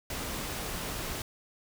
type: noise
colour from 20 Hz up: pink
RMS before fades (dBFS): -36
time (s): 0.1-1.22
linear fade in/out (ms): 2
effects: none